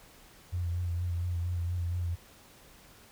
sine tone with vibrato, 87.3 Hz, F2, in tune, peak -29 dBFS, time 0.52-2.16 s, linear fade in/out 20 ms, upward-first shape sine, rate 4.3 Hz, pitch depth 37 cents each way, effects pink hiss -56 dBFS RMS until 3.11 s

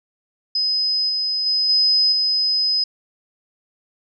sine tone with level steps, 5040 Hz, D#8, 21 cents sharp, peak -17 / -19 / -16 / -13 / -16 dBFS, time 0.55-2.84 s, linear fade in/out 5 ms, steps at 1.09 / 1.46 / 1.69 / 2.12 s, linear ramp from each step 5 ms, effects none

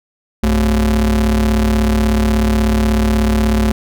square ring-modulated tone, 78.6 Hz, D#2, 18 cents sharp, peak -9 dBFS, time 0.43-3.72 s, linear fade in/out 5 ms, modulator 139 Hz, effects none

